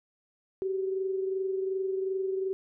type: tone pair together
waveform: sine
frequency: 381.1 / 403.8 Hz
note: G4 / G#4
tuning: -49 / -49 cents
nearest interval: minor second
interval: 100 cents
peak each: -28 / -39 dBFS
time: 0.62-2.53 s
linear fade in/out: 0 ms
effects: none